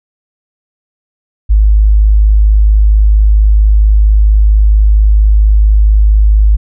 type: tone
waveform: sine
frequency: 52.2 Hz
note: G#1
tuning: 10 cents sharp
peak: -3 dBFS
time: 1.49-6.57 s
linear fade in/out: 20 ms
effects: none